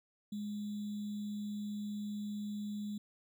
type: tone with sample-and-hold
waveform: sine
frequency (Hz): 207.7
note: G#3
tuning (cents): 0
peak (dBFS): -37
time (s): 0.32-2.98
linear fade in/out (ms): 5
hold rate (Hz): 3675
effects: none